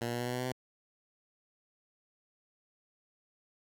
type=tone with pitch steps; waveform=10% pulse; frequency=117.9 / 119.27 / 120.66 / 122.06 / 123.48 / 124.91 / 126.36 / 127.83 Hz; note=A#2 / A#2 / B2 / B2 / B2 / B2 / B2 / C3; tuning=+20 / +40 / -40 / -20 / 0 / +20 / +40 / -40 cents; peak=-25 dBFS; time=0.01-0.522 s; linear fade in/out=5 ms; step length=64 ms; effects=none